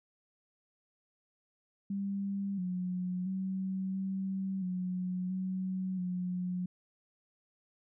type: tone with pitch steps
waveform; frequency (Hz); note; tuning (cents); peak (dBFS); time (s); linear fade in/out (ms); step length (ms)
sine; 198 / 181.5 / 189.7 / 191.8 / 182.4 / 187.1 / 180.6; G3 / F#3 / F#3 / G3 / F#3 / F#3 / F#3; +18 / -33 / +43 / -37 / -24 / +20 / -42; -32; 1.9-6.66; 5; 680
effects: none